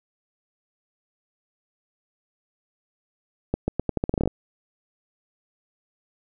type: accelerating click train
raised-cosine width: 2 ms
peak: -9 dBFS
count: 13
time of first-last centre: 3.54-4.276 s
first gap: 140 ms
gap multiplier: 0.83
effects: none